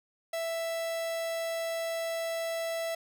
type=tone; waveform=45% pulse; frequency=661 Hz; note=E5; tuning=5 cents sharp; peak=-31 dBFS; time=0.33-2.95 s; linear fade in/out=5 ms; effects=none